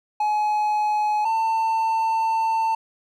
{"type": "tone pair in turn", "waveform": "triangle", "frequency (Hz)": [845, 895.2], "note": ["G#5", "A5"], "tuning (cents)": [30, 30], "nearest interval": "minor second", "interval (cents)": 100, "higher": "second", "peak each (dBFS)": -17, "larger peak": "neither", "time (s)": [[0.2, 1.25], [1.25, 2.75]], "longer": "second", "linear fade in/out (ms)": 5, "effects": []}